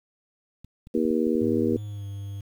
clicks, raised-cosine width 5 ms, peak -32 dBFS, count 9, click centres 0.646 / 0.871 / 0.976 / 1.053 / 1.108 / 1.27 / 1.353 / 1.728 / 1.768 s
harmonic tone, 79.3 Hz, D#2, 33 cents sharp, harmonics 3 / 4 / 5 / 6, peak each -25 / -26 / -27 / -28 dBFS, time 0.94-1.77 s, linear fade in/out 10 ms
triangle tone with pitch glide, 104.9 to 99.99 Hz, G#2 to G2, +18 to +35 cents, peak -30 dBFS, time 1.41-2.41 s, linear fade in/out 5 ms, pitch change -83 cents, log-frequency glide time 1.82-2.06 s
effects 9-bit

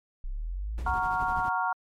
sine linear sweep, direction up, 30 to 65.41 Hz, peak -30 dBFS, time 0.24-0.94 s, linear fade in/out 0 ms
brown noise with tremolo, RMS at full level -37 dBFS, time 0.78-1.49 s, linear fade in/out 0 ms, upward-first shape sine, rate 12 Hz, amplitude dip 60%
sine chord, Gb major seventh, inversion none, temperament equal, 740 / 932.3 / 1108.7 / 1396.9 Hz, Gb5 / Bb5 / Db6 / F6, 0 / 0 / 0 / 0 cents, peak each -31 / -29 / -32 / -31 dBFS, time 0.86-1.73 s, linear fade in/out 5 ms
effects MP3 64 kbps

